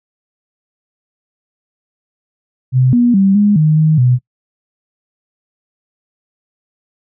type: tone with pitch steps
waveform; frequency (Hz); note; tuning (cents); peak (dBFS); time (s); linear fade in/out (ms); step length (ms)
sine; 128.7 / 241.2 / 194.5 / 206 / 154.5 / 156.4 / 125; C3 / B3 / G3 / G#3 / D#3 / D#3 / B2; -28 / -41 / -13 / -14 / -12 / +9 / +21; -7; 2.72-4.19; 50; 210
effects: noise-tail reverb RT60 0.1 s tail -22 dB re dry